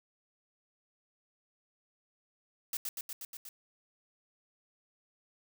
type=noise with echo; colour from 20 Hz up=blue; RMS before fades=-35 dBFS; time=2.73-2.77 s; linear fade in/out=2 ms; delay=120 ms; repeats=6; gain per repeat=-2 dB; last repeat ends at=3.49 s; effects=none